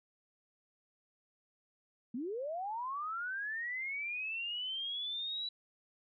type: linear sweep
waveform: sine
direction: up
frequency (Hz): 220 to 3951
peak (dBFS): -36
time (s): 2.14-5.49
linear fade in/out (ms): 5
effects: none